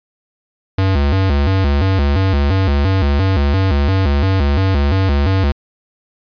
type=tone with vibrato; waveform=square; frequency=82.41 Hz; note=E2; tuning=in tune; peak=-12 dBFS; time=0.78-5.52 s; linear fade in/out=5 ms; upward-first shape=square; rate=2.9 Hz; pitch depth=260 cents each way; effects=resampled to 11025 Hz